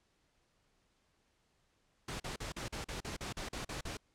pink noise bursts, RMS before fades -41 dBFS, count 12, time 2.08-3.971 s, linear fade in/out 5 ms, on 120 ms, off 41 ms, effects pink hiss -75 dBFS RMS until 4.14 s + low-pass 8000 Hz 12 dB/octave

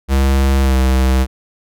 square tone with pitch glide, 67.5 to 65.2 Hz, C#2 to C2, -45 to -5 cents, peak -11 dBFS, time 0.08-1.27 s, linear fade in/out 50 ms, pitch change -60 cents, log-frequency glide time 0.61-0.76 s, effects none

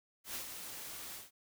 white noise with ADSR envelope, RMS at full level -40 dBFS, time 0.24-1.31 s, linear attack 110 ms, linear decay 96 ms, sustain -6 dB, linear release 160 ms, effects none

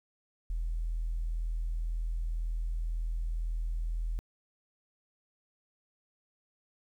sine tone, 40.98 Hz, E1, 9 cents flat, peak -29 dBFS, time 0.5-4.19 s, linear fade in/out 0 ms, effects tanh soft clip ceiling -26 dBFS + 11-bit

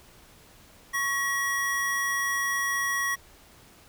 square tone pair together, 1108.7 / 1911.9 Hz, C#6 / A#6, 0 / +43 cents, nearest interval major sixth, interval 943 cents, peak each -32 / -27 dBFS, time 0.93-3.16 s, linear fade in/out 20 ms, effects pink hiss -54 dBFS RMS until 3.88 s

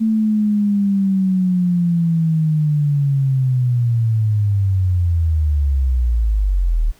sine linear sweep, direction down, 222.7 to 36.71 Hz, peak -13 dBFS, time 0-6.92 s, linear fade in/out 20 ms, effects pink hiss -52 dBFS RMS until 6.99 s

